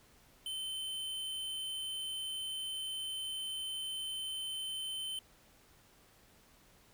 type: tone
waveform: square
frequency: 3074 Hz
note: G7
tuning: 35 cents flat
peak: -38 dBFS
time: 0.46-5.19 s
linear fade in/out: 2 ms
effects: pink hiss -64 dBFS RMS until 6.93 s